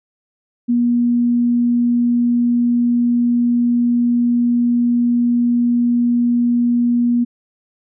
sine tone, 240 Hz, B3, 49 cents flat, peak -12 dBFS, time 0.68-7.25 s, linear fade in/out 20 ms, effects none

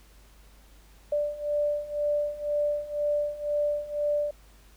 sine beating tone pair, 587.3 / 589.3 Hz, D5 / D5, 0 / +6 cents, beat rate 2 Hz, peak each -30 / -27 dBFS, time 1.12-4.31 s, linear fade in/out 5 ms, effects added 50 Hz sine -53 dBFS peak until 4.76 s + pink hiss -59 dBFS RMS until 4.76 s

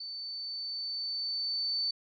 sine tone with level ramp, 4528 Hz, C#8, 36 cents sharp, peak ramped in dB -38 to -28 dBFS, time 0-1.91 s, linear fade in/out 5 ms, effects none

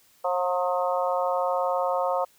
harmonic tone with a mistuned harmonic, 179.3 Hz, F3, 46 cents sharp, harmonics 3 / 4 / 5 / 6 / 7, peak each -26 / -28 / -30 / -32 / -33 dBFS, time 0.24-2.25 s, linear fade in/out 10 ms, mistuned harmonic 5, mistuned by +37 cents, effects white hiss -60 dBFS RMS until 2.38 s

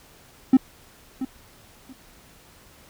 triangle tone with echo, 261.6 Hz, C4, in tune, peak -7 dBFS, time 0.53-0.57 s, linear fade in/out 5 ms, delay 680 ms, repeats 2, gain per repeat -15 dB, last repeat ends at 1.93 s, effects tanh soft clip ceiling -4 dBFS + pink hiss -52 dBFS RMS until 2.89 s

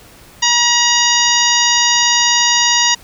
harmonic tone with a mistuned harmonic, 957 Hz, A#5, 45 cents sharp, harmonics 1 / 2 / 3 / 4 / 5 / 6 / 7, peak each -18 / -18 / -18 / -18 / -18 / -18 / -18 dBFS, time 0.42-2.95 s, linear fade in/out 10 ms, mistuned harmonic 4, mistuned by -46 cents, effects pink hiss -42 dBFS RMS until 3.03 s

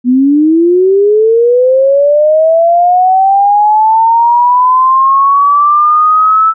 sine linear sweep, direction up, 241.5 to 1318.5 Hz, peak -4 dBFS, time 0.04-6.54 s, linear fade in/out 50 ms, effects none

